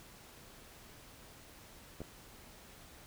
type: clicks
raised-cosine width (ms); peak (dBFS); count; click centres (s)
2; -30; 2; 2.005 / 2.017
effects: pink hiss -56 dBFS RMS until 3.06 s